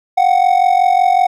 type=ring-modulated tone; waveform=triangle; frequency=740 Hz; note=F#5; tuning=in tune; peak=-4 dBFS; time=0.17-1.27 s; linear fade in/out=10 ms; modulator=22.7 Hz; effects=none